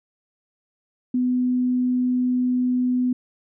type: tone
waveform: sine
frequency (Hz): 250.3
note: B3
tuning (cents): +23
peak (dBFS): -18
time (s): 1.14-3.13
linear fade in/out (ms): 5
effects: none